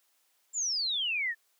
sine exponential sweep, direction down, 7440 to 1760 Hz, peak -28 dBFS, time 0.53-1.35 s, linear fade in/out 50 ms, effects white hiss -71 dBFS RMS until 1.59 s + high-pass 400 Hz 12 dB/octave

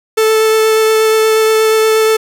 45% pulse tone with vibrato, 439.1 Hz, A4, 4 cents flat, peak -8 dBFS, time 0.17-2.17 s, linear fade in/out 10 ms, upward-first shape sine, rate 8.4 Hz, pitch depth 9 cents each way, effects none

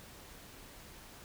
silence, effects pink hiss -53 dBFS RMS until 1.24 s

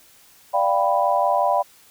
sine chord, G dominant seventh, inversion second, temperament equal, 587.3 / 698.5 / 784 / 987.8 Hz, D5 / F5 / G5 / B5, 0 / 0 / 0 / 0 cents, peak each -22 dBFS, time 0.53-1.63 s, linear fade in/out 20 ms, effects white hiss -52 dBFS RMS until 1.9 s

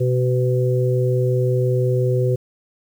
harmonic tone, 125.7 Hz, B2, 31 cents sharp, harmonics 1 / 3 / 4, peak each -17 / -22 / -23 dBFS, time 0-2.36 s, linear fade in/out 10 ms, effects 8-bit

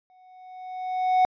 triangle tone with exponential growth, 740 Hz, F#5, in tune, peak -13 dBFS, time 0.1-1.25 s, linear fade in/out 0 ms, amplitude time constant 250 ms, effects resampled to 11025 Hz

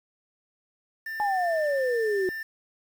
triangle tone, 1784 Hz, A6, 23 cents sharp, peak -30 dBFS, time 1.06-2.43 s, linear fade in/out 5 ms
sine exponential sweep, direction down, 849 to 363.7 Hz, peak -23 dBFS, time 1.2-2.29 s, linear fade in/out 0 ms
effects 8-bit

